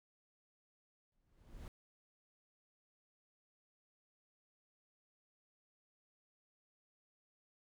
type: noise with exponential growth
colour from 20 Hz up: brown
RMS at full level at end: -45 dBFS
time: 1.12-1.68 s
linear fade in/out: 1 ms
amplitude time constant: 120 ms
effects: none